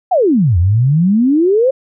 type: exponential two-way sweep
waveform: sine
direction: down then up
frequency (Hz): 792 to 82.41 to 547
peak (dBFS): -8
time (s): 0.11-1.71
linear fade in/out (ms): 10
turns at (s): 0.58
effects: none